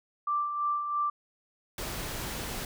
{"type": "tone with tremolo", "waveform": "sine", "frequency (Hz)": 1176, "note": "D6", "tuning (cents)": 2, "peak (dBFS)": -25, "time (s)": [0.27, 1.1], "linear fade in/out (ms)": 5, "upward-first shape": "sine", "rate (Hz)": 3, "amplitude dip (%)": 50}
{"type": "noise", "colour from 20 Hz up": "pink", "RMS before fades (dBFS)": -36, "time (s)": [1.78, 2.65], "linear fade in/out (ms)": 2}
{"effects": []}